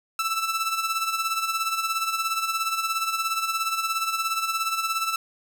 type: tone with tremolo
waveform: sawtooth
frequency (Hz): 1324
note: E6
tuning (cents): +7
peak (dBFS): -18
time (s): 0.19-5.16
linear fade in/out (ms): 2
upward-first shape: sine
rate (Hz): 17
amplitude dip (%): 60
effects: none